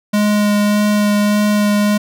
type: tone with vibrato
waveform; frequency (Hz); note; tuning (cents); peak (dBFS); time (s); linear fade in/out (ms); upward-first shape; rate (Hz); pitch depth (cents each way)
square; 207.7; G#3; 0; -12; 0.13-1.98; 10; sine; 1.7; 10
effects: none